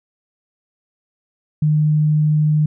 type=tone; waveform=sine; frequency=152.2 Hz; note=D#3; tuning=38 cents flat; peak=-12 dBFS; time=1.62-2.66 s; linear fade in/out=5 ms; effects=none